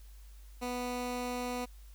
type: tone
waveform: 15% pulse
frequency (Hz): 246.9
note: B3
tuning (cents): 0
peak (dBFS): -28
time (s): 0.61-1.66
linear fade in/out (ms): 20
effects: added 50 Hz sine -49 dBFS peak until 1.94 s + white hiss -64 dBFS RMS until 1.94 s